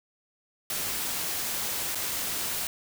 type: noise with dropouts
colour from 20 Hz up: white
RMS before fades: -31 dBFS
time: 0.7-2.67 s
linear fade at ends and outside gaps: 1 ms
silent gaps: 1.948-1.955 s
effects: none